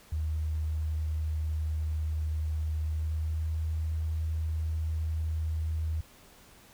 sine tone with pitch glide, 77.78 to 79.37 Hz, D#2 to D#2, 0 to +35 cents, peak -28 dBFS, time 0.12-6.01 s, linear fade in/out 5 ms, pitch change +35 cents, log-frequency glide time 2.82-3.54 s, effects pink hiss -56 dBFS RMS until 6.73 s

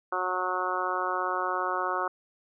harmonic tone, 183 Hz, F#3, 19 cents flat, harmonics 2 / 3 / 4 / 5 / 6 / 7 / 8, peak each -36 / -36 / -35 / -35 / -32 / -32 / -36 dBFS, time 0.12-2.08 s, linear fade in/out 5 ms, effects none

